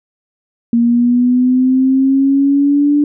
sine linear sweep, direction up, 233.1 to 293.7 Hz, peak -8 dBFS, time 0.73-3.04 s, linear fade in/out 2 ms, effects none

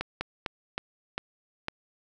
slowing click train, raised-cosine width 0.3 ms, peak -14 dBFS, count 6, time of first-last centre 0.01-1.684 s, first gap 200 ms, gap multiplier 1.26, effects none

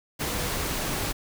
sine tone in noise, 493.9 Hz, B4, in tune, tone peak -39 dBFS, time 0.24-0.5 s, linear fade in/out 20 ms, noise pink, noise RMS -29 dBFS, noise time 0.19-1.13 s, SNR -13 dB, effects none

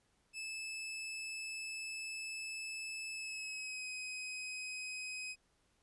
sawtooth tone with pitch glide, 2616 to 2520 Hz, E7 to D#7, -14 to +21 cents, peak -38 dBFS, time 0.33-5.36 s, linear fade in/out 50 ms, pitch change -65 cents, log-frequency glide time 3.12-3.88 s, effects pink hiss -75 dBFS RMS until 5.82 s + resampled to 24000 Hz

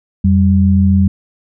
sine tone pair together, 87.31 / 194.43 Hz, F2 / G3, 0 / -14 cents, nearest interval octave + major second, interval 1386 cents, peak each -10 dBFS, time 0.24-1.08 s, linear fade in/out 5 ms, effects none

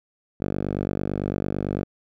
5% pulse tone with band-pass filter, 48.94 Hz, G1, 2 cents flat, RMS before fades -27 dBFS, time 0.4-1.84 s, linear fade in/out 10 ms, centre 180 Hz, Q 0.56, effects none

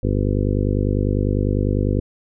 harmonic tone, 50 Hz, G1, 35 cents sharp, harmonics 1 / 2 / 3 / 4 / 5 / 6 / 7 / 8 / 9 / 10, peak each -22 / -21 / -28 / -28 / -26 / -30 / -29 / -30 / -32 / -30 dBFS, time 0.03-2 s, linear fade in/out 5 ms, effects none

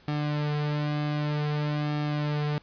sawtooth tone with flanger, 148.7 Hz, D3, 22 cents sharp, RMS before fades -28 dBFS, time 0.08-2.58 s, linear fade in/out 0 ms, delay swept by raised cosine 2 to 4.6 ms, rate 0.53 Hz, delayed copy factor -0.7, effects pink hiss -57 dBFS RMS until 2.62 s + resampled to 11025 Hz

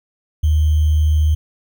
sine tone with sample-and-hold, 77 Hz, D#2, 17 cents flat, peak -11 dBFS, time 0.43-1.35 s, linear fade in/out 10 ms, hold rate 3150 Hz, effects none

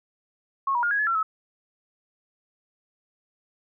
sine tone with pitch steps, 1092 / 961 / 1419 / 1654 / 1709 / 1356 / 1292 Hz, C#6 / B5 / F6 / G#6 / G#6 / E6 / E6, -26 / -48 / +27 / -8 / +49 / +49 / -35 cents, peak -21 dBFS, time 0.67-1.23 s, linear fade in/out 5 ms, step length 80 ms, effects none

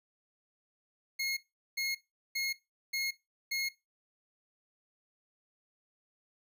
25% pulse tone bursts, 2158 Hz, C#7, 47 cents flat, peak -28 dBFS, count 5, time 1.19-3.69 s, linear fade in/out 10 ms, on 180 ms, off 400 ms, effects noise-tail reverb RT60 0.2 s tail -17 dB re dry

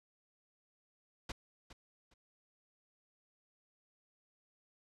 pink noise with echo, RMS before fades -41 dBFS, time 1.29-1.32 s, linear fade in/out 5 ms, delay 410 ms, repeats 2, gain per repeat -13 dB, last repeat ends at 2.14 s, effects low-pass 6000 Hz 12 dB/octave

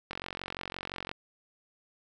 click train, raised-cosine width 0.3 ms, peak -20 dBFS, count 47, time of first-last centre 0.11-1.114 s, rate 45.8 Hz, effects none

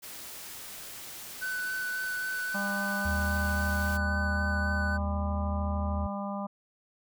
white noise, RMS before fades -43 dBFS, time 0.02-3.98 s, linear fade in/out 20 ms
triangle tone with vibrato, 1502 Hz, F#6, 26 cents sharp, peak -29 dBFS, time 1.41-4.98 s, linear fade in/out 20 ms, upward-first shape sine, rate 3.7 Hz, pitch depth 13 cents each way
harmonic tone, 200 Hz, G3, 35 cents sharp, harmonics 1 / 3 / 4 / 5 / 6, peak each -34 / -39 / -40 / -41 / -42 dBFS, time 2.54-6.47 s, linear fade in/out 10 ms
triangle tone, 77.78 Hz, D#2, in tune, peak -27 dBFS, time 3.05-6.07 s, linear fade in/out 5 ms
effects none

